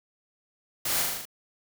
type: noise with echo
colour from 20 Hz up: white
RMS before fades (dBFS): -29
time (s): 0.85-1.02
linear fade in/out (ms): 5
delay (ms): 39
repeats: 6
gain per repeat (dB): -2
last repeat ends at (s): 1.254
effects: none